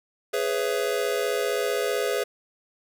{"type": "chord", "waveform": "square", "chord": "C# minor seventh", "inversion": "second", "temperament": "just", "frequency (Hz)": [415.8, 498.9, 554.4, 665.2], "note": ["G#4", "B4", "C#5", "E5"], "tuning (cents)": [2, 17, 0, 16], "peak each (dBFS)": [-28, -29, -32, -33], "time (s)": [0.33, 2.24], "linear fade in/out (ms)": 10, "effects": []}